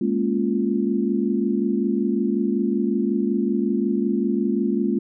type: chord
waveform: sine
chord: Bb minor seventh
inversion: third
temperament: equal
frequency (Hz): 207.7 / 233.1 / 277.2 / 349.2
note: Ab3 / Bb3 / Db4 / F4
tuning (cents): 0 / 0 / 0 / 0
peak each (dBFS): -23 / -24 / -26 / -25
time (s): 0.01-4.99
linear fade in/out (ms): 5
effects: none